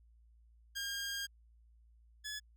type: tone pair in turn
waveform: 15% pulse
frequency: 1613 / 1705.1 Hz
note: G6 / G#6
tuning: +49 / +45 cents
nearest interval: minor second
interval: 96 cents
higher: second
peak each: -31 / -34 dBFS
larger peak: first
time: 0.75-1.27 / 2.24-2.4 s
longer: first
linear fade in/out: 20 ms
effects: added 57 Hz sine -61 dBFS peak until 2.56 s